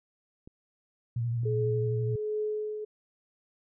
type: clicks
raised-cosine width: 3 ms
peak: -34 dBFS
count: 2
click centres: 0.475 / 1.434 s
type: tone with vibrato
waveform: sine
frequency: 117.8 Hz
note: A#2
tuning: 19 cents sharp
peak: -27 dBFS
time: 1.16-2.16 s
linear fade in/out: 5 ms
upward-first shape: square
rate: 12 Hz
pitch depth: 32 cents each way
type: tone with tremolo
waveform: sine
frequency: 425.9 Hz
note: G#4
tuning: 44 cents sharp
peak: -27 dBFS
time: 1.45-2.85 s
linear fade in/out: 10 ms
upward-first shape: triangle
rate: 1.3 Hz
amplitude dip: 55%
effects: none